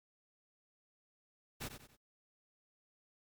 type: noise with echo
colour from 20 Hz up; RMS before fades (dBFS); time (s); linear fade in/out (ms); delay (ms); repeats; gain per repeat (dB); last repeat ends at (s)
pink; -42; 1.6-1.69; 20; 93; 3; -8; 1.969
effects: MP3 96 kbps